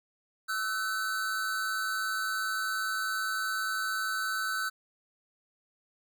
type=tone pair together; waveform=square; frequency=1312.4 / 1515 Hz; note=E6 / F#6; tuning=-8 / +40 cents; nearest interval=major second; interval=248 cents; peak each=-35 / -32 dBFS; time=0.48-4.7 s; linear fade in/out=20 ms; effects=none